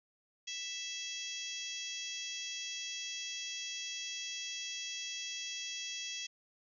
harmonic tone with a mistuned harmonic, 659.3 Hz, E5, in tune, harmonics 3 / 4 / 5 / 6 / 7 / 8 / 9 / 10, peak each -51 / -46 / -43 / -54 / -50 / -49 / -47 / -48 dBFS, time 0.47-6.27 s, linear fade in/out 10 ms, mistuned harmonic 9, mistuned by -21 cents, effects none

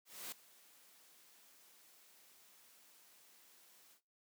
white noise with ADSR envelope, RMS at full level -45 dBFS, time 0.05-4.01 s, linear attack 270 ms, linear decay 4 ms, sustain -20 dB, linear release 84 ms, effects noise-tail reverb RT60 0.3 s tail -21 dB re dry + high-pass 200 Hz 12 dB/octave

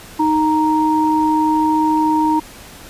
sine tone pair together, 311.1 / 932.2 Hz, D#4 / A#5, 0 / 0 cents, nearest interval octave + perfect fifth, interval 1900 cents, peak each -15 dBFS, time 0.19-2.4 s, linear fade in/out 10 ms, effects pink hiss -38 dBFS RMS until 2.89 s + resampled to 32000 Hz

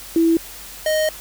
sine / square tone pair in turn, 330 / 621.8 Hz, E4 / D#5, +2 / -1 cents, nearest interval major seventh, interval 1097 cents, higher second, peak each -12 / -17 dBFS, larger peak first, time 0.16-0.37 / 0.86-1.09 s, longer second, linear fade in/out 2 ms, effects added 46 Hz sine -45 dBFS peak until 1.2 s + white hiss -37 dBFS RMS until 1.2 s

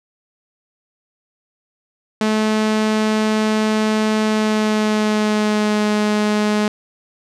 sawtooth tone with pitch glide, 216.1 to 210.6 Hz, A3 to G#3, -31 to +24 cents, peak -11 dBFS, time 2.21-6.68 s, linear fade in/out 2 ms, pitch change -45 cents, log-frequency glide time 4.24-5.87 s, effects low-pass 7000 Hz 12 dB/octave

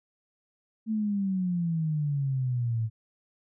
sine exponential sweep, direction down, 223.4 to 109.5 Hz, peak -25 dBFS, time 0.86-2.9 s, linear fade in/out 50 ms, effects none

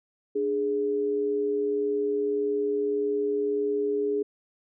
sine tone pair together, 293.7 / 415.4 Hz, D4 / G#4, 0 / 0 cents, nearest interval tritone, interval 600 cents, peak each -32 / -24 dBFS, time 0.35-4.23 s, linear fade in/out 10 ms, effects none

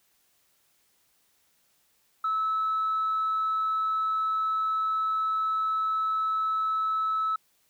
sine tone, 1302 Hz, E6, 22 cents flat, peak -23 dBFS, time 2.24-7.36 s, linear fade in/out 5 ms, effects tanh soft clip ceiling -21 dBFS + white hiss -68 dBFS RMS until 7.69 s

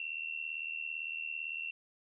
sine tone with amplitude modulation, 2719 Hz, F7, 47 cents flat, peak -33 dBFS, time 0-1.71 s, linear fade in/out 2 ms, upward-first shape sine, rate 77.8 Hz, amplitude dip 80%, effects none

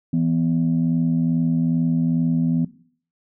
sine tone pair together, 165.4 / 247.8 Hz, E3 / B3, +6 / +6 cents, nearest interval perfect fifth, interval 700 cents, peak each -19 dBFS, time 0.13-2.65 s, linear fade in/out 5 ms, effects noise-tail reverb RT60 0.5 s tail -17 dB re dry + tanh soft clip ceiling -11 dBFS

